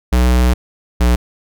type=tone pair in turn; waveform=square; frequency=61.74 / 60.19 Hz; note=B1 / B1; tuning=0 / -44 cents; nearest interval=unison; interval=44 cents; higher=first; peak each=-10 dBFS; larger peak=neither; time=0.12-0.54 / 1-1.16 s; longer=first; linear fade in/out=10 ms; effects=none